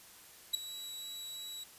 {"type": "tone with ADSR envelope", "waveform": "sawtooth", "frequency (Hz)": 3901, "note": "B7", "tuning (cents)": -22, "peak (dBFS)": -22, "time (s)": [0.53, 1.64], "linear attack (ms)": 16, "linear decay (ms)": 6, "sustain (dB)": -17, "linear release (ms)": 8, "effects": ["white hiss -56 dBFS RMS until 1.78 s", "resampled to 32000 Hz"]}